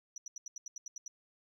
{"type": "tone bursts", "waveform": "sine", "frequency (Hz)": 5880, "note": "F#8", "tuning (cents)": -12, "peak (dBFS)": -40, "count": 10, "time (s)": [0.16, 1.08], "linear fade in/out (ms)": 2, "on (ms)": 20, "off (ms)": 80, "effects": ["tanh soft clip ceiling -38 dBFS"]}